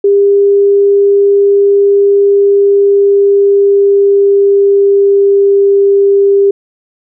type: tone with pitch glide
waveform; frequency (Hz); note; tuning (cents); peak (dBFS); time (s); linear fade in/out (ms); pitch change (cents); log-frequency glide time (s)
sine; 401.1 to 398.1; G4 to G4; +40 to +27; -4; 0.04-6.51; 5; -13; 2.2-5.72
effects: none